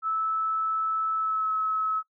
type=tone with pitch glide; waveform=sine; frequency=1308 to 1290.7 Hz; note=E6 to E6; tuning=-14 to -37 cents; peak=-24 dBFS; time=0.02-2.03 s; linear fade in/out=50 ms; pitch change=-23 cents; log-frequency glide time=1.16-1.52 s; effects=noise-tail reverb RT60 0.1 s tail -20 dB re dry